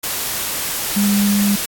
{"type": "tone in noise", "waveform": "sine", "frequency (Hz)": 202.8, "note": "G#3", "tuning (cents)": -41, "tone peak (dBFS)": -13, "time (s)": [0.96, 1.56], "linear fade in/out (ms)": 10, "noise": "white", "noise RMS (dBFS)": -22, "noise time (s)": [0.03, 1.66], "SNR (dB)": 6, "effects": ["AAC 64 kbps"]}